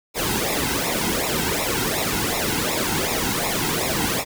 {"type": "noise with flanger", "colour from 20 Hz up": "pink", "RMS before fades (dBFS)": -23, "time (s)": [0.14, 4.25], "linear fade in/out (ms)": 50, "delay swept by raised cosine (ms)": [0.64, 1.74], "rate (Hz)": 2.7, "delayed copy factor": -0.8, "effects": []}